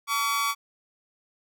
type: tone with amplitude modulation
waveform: sawtooth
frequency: 1136 Hz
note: C#6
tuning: 42 cents sharp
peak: -17 dBFS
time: 0.07-0.55 s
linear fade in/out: 50 ms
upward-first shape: sine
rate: 242 Hz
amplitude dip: 65%
effects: none